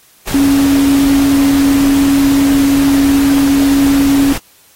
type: tone in noise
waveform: sine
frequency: 277.7 Hz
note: C#4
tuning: 3 cents sharp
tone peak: -7 dBFS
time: 0.34-4.33 s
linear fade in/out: 5 ms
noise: pink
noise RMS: -21 dBFS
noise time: 0.27-4.38 s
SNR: +11 dB
effects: white hiss -47 dBFS RMS until 4.75 s + AAC 48 kbps